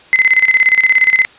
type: tone with tremolo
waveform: sine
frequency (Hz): 2047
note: C7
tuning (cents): -38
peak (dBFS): -5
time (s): 0.13-1.25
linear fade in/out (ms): 0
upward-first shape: square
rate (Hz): 17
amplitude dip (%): 75
effects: white hiss -42 dBFS RMS until 1.38 s + resampled to 8000 Hz